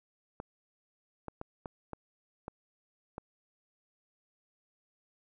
clicks, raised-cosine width 1 ms, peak -25 dBFS, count 7, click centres 0.401 / 1.283 / 1.414 / 1.658 / 1.933 / 2.481 / 3.181 s, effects none

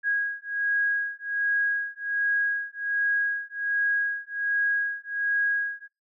sine beating tone pair, 1645 / 1646.3 Hz, G#6 / G#6, -17 / -16 cents, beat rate 1.3 Hz, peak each -27 dBFS, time 0.03-5.88 s, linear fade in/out 50 ms, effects noise-tail reverb RT60 0.2 s tail -20 dB re dry

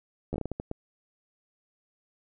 slowing click train, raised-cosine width 2 ms, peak -19 dBFS, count 9, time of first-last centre 0.33-0.714 s, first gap 12 ms, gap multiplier 1.38, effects none

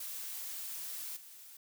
blue noise with level steps, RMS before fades -42 / -53 dBFS, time 0-1.57 s, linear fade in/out 5 ms, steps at 1.16 s, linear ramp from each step 10 ms, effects none

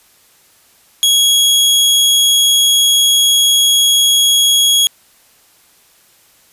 sawtooth tone, 3322 Hz, G#7, in tune, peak -5 dBFS, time 1.03-4.87 s, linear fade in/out 0 ms, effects white hiss -50 dBFS RMS until 6.52 s + resampled to 32000 Hz

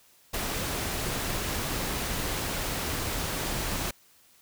pink noise with ADSR envelope, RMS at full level -29 dBFS, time 0.33-3.91 s, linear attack 16 ms, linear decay 15 ms, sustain -2 dB, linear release 5 ms, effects white hiss -60 dBFS RMS until 4.41 s

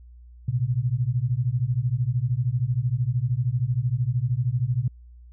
sine beating tone pair, 117 / 130 Hz, A#2 / C3, +7 / -11 cents, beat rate 13 Hz, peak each -24 dBFS, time 0.48-4.88 s, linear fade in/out 5 ms, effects added 60 Hz sine -44 dBFS peak until 5.32 s

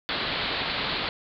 white low-pass noise, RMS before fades -29 dBFS, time 0.09-1.09 s, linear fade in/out 0 ms, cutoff 4500 Hz, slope 96 dB/octave, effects none

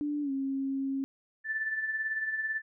sine tone with pitch glide, 293.7 to 270.9 Hz, D4 to C#4, 0 to -40 cents, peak -29 dBFS, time 0.01-1.04 s, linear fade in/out 0 ms, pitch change -140 cents, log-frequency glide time 0.22-0.31 s
sine tone with tremolo, 1760 Hz, A6, in tune, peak -27 dBFS, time 1.44-2.62 s, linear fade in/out 50 ms, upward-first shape triangle, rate 18 Hz, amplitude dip 60%
effects none

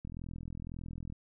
click train, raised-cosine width 5 ms, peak -30 dBFS, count 46, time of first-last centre 0.05-1.124 s, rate 41.9 Hz, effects none

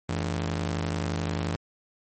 sawtooth ring-modulated tone, 125.7 Hz, B2, 31 cents sharp, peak -20 dBFS, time 0.09-1.56 s, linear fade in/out 0 ms, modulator 37.1 Hz, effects MP3 32 kbps

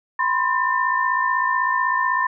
sine tone cluster, 999 / 1055 / 1797 Hz, B5 / C6 / A6, +20 / +14 / +36 cents, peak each -22 dBFS, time 0.19-2.27 s, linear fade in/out 5 ms, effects none

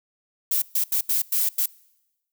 violet noise bursts at uneven times, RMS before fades -22 dBFS, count 6, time 0.51-0.62 / 0.75-0.84 / 0.92-1.01 / 1.09-1.22 / 1.32-1.49 / 1.58-1.66 s, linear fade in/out 5 ms, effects noise-tail reverb RT60 1.0 s tail -24 dB re dry

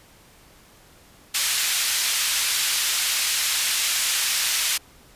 pink band-pass noise, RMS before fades -23 dBFS, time 1.34-4.78 s, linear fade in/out 10 ms, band 2500 to 13000 Hz, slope 12 dB/octave, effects pink hiss -52 dBFS RMS until 5.15 s + resampled to 32000 Hz

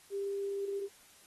sine tone, 397.6 Hz, G4, 25 cents sharp, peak -33 dBFS, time 0.1-0.89 s, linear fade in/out 50 ms, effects white hiss -60 dBFS RMS until 1.26 s + AAC 32 kbps

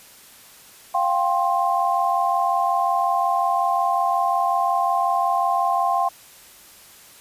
sine chord, F suspended second, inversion none, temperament equal with one note detuned, 698.5 / 784 / 1056.2 Hz, F5 / G5 / C6, 0 / 0 / +16 cents, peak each -22 dBFS, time 0.94-6.09 s, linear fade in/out 10 ms, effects white hiss -47 dBFS RMS until 7.2 s + resampled to 32000 Hz

